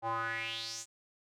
square tone with band-pass filter sweep, 113.7 Hz, A#2, 43 cents flat, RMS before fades -37 dBFS, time 0.02-0.86 s, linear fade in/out 50 ms, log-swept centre 780 to 7700 Hz, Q 4.9, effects none

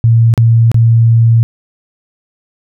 sine tone with dropouts, 115 Hz, A#2, 23 cents flat, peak -4 dBFS, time 0.04-1.43 s, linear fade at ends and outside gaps 0 ms, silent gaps 0.339-0.377 / 0.716-0.744 s, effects none

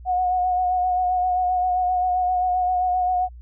sine tone with vibrato, 729 Hz, F#5, 26 cents flat, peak -18 dBFS, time 0.05-3.29 s, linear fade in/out 50 ms, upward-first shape sine, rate 7.6 Hz, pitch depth 25 cents each way, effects added 60 Hz sine -38 dBFS peak until 3.41 s

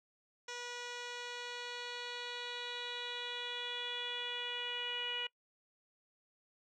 10% pulse tone with low-pass filter sweep, 485.4 Hz, B4, 30 cents flat, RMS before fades -42 dBFS, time 0.48-5.27 s, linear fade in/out 5 ms, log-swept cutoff 5300 to 2900 Hz, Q 6.9, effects noise-tail reverb RT60 0.1 s tail -23 dB re dry

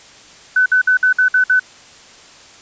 sine tone bursts, 1506 Hz, F#6, 30 cents sharp, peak -9 dBFS, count 7, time 0.56-1.596 s, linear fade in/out 5 ms, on 100 ms, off 56 ms, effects white hiss -42 dBFS RMS until 2.61 s + resampled to 16000 Hz

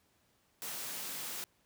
white high-pass noise, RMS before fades -41 dBFS, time 0.62-1.44 s, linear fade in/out 0 ms, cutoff 120 Hz, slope 48 dB/octave, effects pink hiss -72 dBFS RMS until 1.65 s + high-pass 60 Hz 12 dB/octave

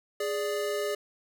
square tone pair together, 414.7 / 586 Hz, G#4 / D5, -3 / -4 cents, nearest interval tritone, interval 599 cents, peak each -31 / -33 dBFS, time 0.2-0.95 s, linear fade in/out 5 ms, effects none

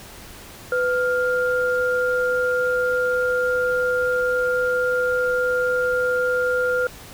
sine tone pair together, 500 / 1403.6 Hz, B4 / F6, +21 / +8 cents, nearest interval octave + tritone, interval 1787 cents, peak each -20 / -22 dBFS, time 0.72-6.87 s, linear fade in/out 2 ms, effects pink hiss -41 dBFS RMS until 7.13 s

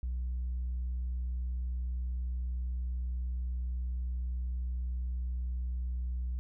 triangle tone with tanh clipping, 61.7 Hz, B1, 1 cent flat, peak -32 dBFS, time 0.03-6.39 s, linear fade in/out 0 ms, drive 6 dB, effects none

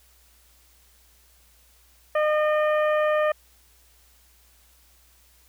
harmonic tone, 609 Hz, D#5, 37 cents flat, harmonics 1 / 2 / 3 / 4 / 5, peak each -20 / -27 / -30 / -38 / -44 dBFS, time 2.15-3.32 s, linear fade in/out 5 ms, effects added 60 Hz sine -59 dBFS peak until 5.48 s + white hiss -59 dBFS RMS until 5.48 s

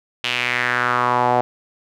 sawtooth tone with band-pass filter sweep, 123.2 Hz, B2, 4 cents flat, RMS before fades -19 dBFS, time 0.24-1.41 s, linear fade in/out 0 ms, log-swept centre 3000 to 720 Hz, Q 3.3, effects none

